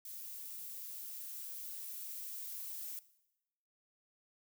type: noise with level ramp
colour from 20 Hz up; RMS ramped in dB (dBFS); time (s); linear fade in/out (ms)
violet; -47 to -44; 0.05-2.99; 2
effects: noise-tail reverb RT60 0.9 s tail -18 dB re dry